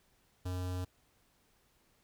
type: tone with notch filter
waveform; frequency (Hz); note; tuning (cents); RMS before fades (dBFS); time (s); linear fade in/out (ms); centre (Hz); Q
square; 91; F#2; -28; -37; 0.45-0.85; 10; 2100; 1.9
effects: pink hiss -71 dBFS RMS until 2.03 s